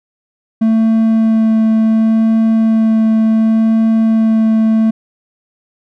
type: tone with vibrato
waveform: triangle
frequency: 222.3 Hz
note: A3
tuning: 18 cents sharp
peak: -6 dBFS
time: 0.61-4.91 s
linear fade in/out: 10 ms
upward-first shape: sine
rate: 0.69 Hz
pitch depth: 9 cents each way
effects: none